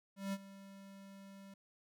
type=tone with ADSR envelope; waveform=square; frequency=196 Hz; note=G3; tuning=in tune; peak=-36 dBFS; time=0.16-1.54 s; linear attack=170 ms; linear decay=44 ms; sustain=-17 dB; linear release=4 ms; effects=none